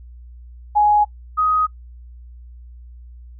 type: tone pair in turn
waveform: sine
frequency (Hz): 835 / 1254.5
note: G#5 / D#6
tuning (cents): +9 / +14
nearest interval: perfect fifth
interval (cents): 705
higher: second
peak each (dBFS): -11 / -14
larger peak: first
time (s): 0.75-1.05 / 1.37-1.67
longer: neither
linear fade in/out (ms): 20
effects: noise-tail reverb RT60 0.1 s tail -23 dB re dry + added 60 Hz sine -37 dBFS peak until 3.39 s